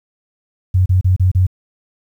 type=tone bursts; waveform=sine; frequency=92.5 Hz; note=F#2; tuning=in tune; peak=-9 dBFS; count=5; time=0.74-1.468 s; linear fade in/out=10 ms; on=120 ms; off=32 ms; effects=8-bit